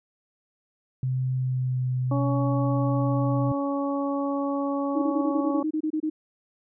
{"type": "tone with pitch glide", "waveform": "sine", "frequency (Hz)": [129.1, 127.18], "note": ["C3", "C3"], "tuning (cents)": [-23, -49], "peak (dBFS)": -23, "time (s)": [1.03, 3.52], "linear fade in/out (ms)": 2, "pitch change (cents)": -26, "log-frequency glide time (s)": [1.38, 1.83]}
{"type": "harmonic tone", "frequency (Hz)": 280.2, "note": "C#4", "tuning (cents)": 19, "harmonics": [1, 2, 3, 4], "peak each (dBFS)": [-26, -30, -35, -34], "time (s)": [2.11, 5.63], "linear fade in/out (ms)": 5}
{"type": "tone bursts", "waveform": "sine", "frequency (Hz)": 310.6, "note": "D#4", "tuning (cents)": -3, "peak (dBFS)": -23, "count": 12, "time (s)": [4.95, 6.1], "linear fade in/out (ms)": 10, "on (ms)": 72, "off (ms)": 26}
{"effects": []}